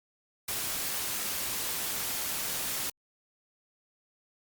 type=noise; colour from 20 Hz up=white; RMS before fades=-33 dBFS; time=0.48-2.9 s; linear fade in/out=5 ms; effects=Opus 48 kbps